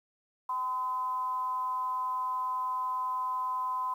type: tone with amplitude modulation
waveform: sine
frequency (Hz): 1018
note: C6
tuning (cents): -48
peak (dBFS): -27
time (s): 0.49-3.94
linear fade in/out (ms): 5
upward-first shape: sine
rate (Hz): 246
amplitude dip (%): 50
effects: 10-bit